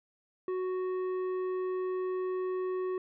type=tone with tanh clipping; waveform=triangle; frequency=370 Hz; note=F#4; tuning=in tune; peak=-32 dBFS; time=0.48-2.98 s; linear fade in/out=2 ms; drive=13 dB; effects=none